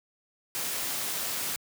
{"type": "noise", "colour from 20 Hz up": "white", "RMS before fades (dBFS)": -32, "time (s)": [0.55, 1.56], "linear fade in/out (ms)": 0, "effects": ["high-pass 100 Hz 12 dB/octave"]}